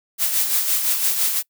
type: noise with tremolo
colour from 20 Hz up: blue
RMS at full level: -18 dBFS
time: 0.18-1.43 s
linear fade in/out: 50 ms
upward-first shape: sine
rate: 5.9 Hz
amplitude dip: 50%
effects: noise-tail reverb RT60 0.1 s tail -24 dB re dry